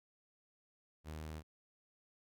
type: tone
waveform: sawtooth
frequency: 77.78 Hz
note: D#2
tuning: in tune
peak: -40 dBFS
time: 1.04-1.43 s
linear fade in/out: 50 ms
effects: none